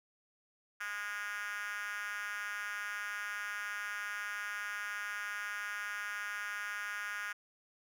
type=tone with high-pass filter; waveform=5% pulse; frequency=205.6 Hz; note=G#3; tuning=17 cents flat; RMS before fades=-40 dBFS; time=0.8-7.33 s; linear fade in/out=10 ms; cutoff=1500 Hz; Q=4.5; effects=none